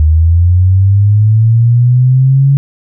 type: linear sweep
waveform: sine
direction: up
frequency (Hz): 75.9 to 140.2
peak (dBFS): -4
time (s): 0-2.57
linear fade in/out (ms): 0
effects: none